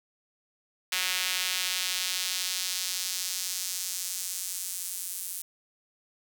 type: tone with high-pass filter sweep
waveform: sawtooth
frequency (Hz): 183.8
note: F#3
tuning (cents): -11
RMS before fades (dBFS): -32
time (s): 0.92-5.42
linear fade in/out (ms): 5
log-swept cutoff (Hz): 2500 to 10000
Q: 1.1
effects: none